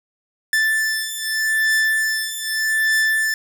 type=beating tone pair; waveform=45% pulse; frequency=1760 / 1760.82 Hz; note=A6 / A6; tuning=0 / +1 cents; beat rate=0.82 Hz; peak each=-21 / -20 dBFS; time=0.53-3.34 s; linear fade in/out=2 ms; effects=8-bit